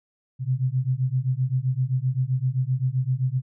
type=beating tone pair; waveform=sine; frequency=125.4 / 133.1 Hz; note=B2 / C3; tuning=+27 / +30 cents; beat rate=7.7 Hz; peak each=-24 dBFS; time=0.39-3.42 s; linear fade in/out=50 ms; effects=none